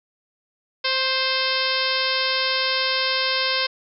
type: harmonic tone with a mistuned harmonic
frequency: 523.3 Hz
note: C5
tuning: in tune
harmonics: 1 / 2 / 3 / 4 / 5 / 6 / 7 / 8 / 9 / 10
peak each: -29 / -29 / -29 / -29 / -29 / -29 / -29 / -29 / -29 / -29 dBFS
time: 0.84-3.67 s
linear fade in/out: 10 ms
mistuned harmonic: 2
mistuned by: +20 cents
effects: none